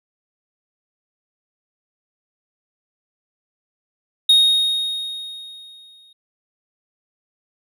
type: tone with exponential decay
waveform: triangle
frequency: 3729 Hz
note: A#7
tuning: in tune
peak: -7 dBFS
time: 4.29-6.13 s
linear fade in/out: 5 ms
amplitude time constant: 400 ms
effects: none